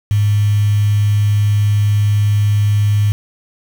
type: tone with quantisation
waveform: sine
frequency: 103.7 Hz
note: G#2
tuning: 2 cents flat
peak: -10 dBFS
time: 0.11-3.12 s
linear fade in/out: 0 ms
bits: 5
effects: none